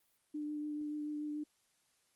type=tone with vibrato; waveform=sine; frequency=298.7 Hz; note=D4; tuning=29 cents sharp; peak=-37 dBFS; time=0.34-1.44 s; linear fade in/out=10 ms; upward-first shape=triangle; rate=6.9 Hz; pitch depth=16 cents each way; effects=white hiss -75 dBFS RMS until 2.15 s + Opus 32 kbps